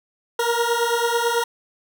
20% pulse beating tone pair, 465.9 / 475 Hz, A#4 / A#4, -1 / +33 cents, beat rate 9.1 Hz, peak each -17 dBFS, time 0.39-1.44 s, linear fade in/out 5 ms, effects none

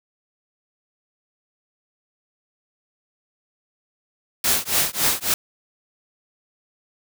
white noise with tremolo, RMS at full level -17 dBFS, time 4.44-5.34 s, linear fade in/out 2 ms, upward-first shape triangle, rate 3.6 Hz, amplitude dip 100%, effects none

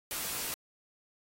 white noise with comb filter, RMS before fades -36 dBFS, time 0.11-0.54 s, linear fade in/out 0 ms, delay 18 ms, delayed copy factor -1, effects AAC 48 kbps

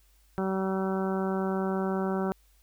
harmonic tone, 190.8 Hz, G3, 47 cents flat, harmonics 1 / 2 / 3 / 4 / 5 / 6 / 7 / 8, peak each -29 / -31 / -37 / -37 / -40 / -44 / -40 / -45 dBFS, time 0.38-2.32 s, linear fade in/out 0 ms, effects added 50 Hz sine -60 dBFS peak until 2.62 s + white hiss -67 dBFS RMS until 2.62 s

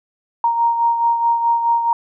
sine beating tone pair, 932.3 / 937 Hz, A#5 / A#5, 0 / +9 cents, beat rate 4.7 Hz, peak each -14 / -23 dBFS, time 0.44-1.93 s, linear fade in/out 2 ms, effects none

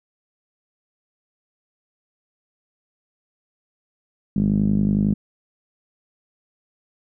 5% pulse tone with low-pass filter, 51 Hz, G#1, 31 cents flat, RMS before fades -19 dBFS, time 4.36-5.14 s, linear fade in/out 5 ms, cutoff 200 Hz, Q 4.6, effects none

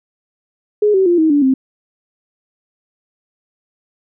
sine tone with pitch steps, 418.6 / 381.6 / 348 / 317.2 / 289.2 / 263.7 Hz, G#4 / G4 / F4 / D#4 / D4 / C4, +14 / -47 / -6 / +33 / -27 / +14 cents, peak -9 dBFS, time 0.82-1.54 s, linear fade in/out 5 ms, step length 120 ms, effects none

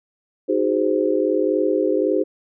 sine chord, Ab dominant seventh, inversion second, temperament just, 311.5 / 373.8 / 415.3 / 519.1 Hz, Eb4 / Gb4 / Ab4 / C5, +2 / +18 / 0 / -14 cents, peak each -22 dBFS, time 0.48-2.24 s, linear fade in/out 20 ms, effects none

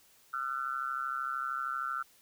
sine tone with amplitude modulation, 1356 Hz, E6, 49 cents sharp, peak -28 dBFS, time 0.33-2.03 s, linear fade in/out 10 ms, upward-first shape sine, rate 133 Hz, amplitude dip 95%, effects white hiss -63 dBFS RMS until 2.21 s

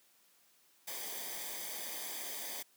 white noise with comb filter, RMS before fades -42 dBFS, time 0.87-2.63 s, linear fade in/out 10 ms, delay 0.73 ms, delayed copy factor -0.7, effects white hiss -68 dBFS RMS until 2.76 s + high-pass 150 Hz 12 dB/octave

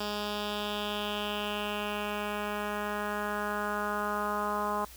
10% pulse tone with low-pass filter sweep, 207.7 Hz, G#3, in tune, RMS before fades -33 dBFS, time 0-4.85 s, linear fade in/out 5 ms, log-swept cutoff 4500 to 1100 Hz, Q 3.2, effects added 60 Hz sine -52 dBFS peak until 4.96 s + white hiss -51 dBFS RMS until 4.96 s

